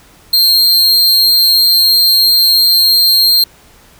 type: tone with amplitude modulation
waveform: 45% pulse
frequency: 4201 Hz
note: C8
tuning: 6 cents sharp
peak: -3 dBFS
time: 0.33-3.44 s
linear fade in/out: 5 ms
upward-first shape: sine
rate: 180 Hz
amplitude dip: 60%
effects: pink hiss -44 dBFS RMS until 3.99 s